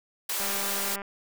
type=high-pass noise; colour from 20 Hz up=white; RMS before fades=-30 dBFS; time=0.29-0.96 s; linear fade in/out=5 ms; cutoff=400 Hz; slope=12 dB/octave
type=click train; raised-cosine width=0.5 ms; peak=-22 dBFS; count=124; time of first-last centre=0.4-1.018 s; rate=199 Hz
effects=none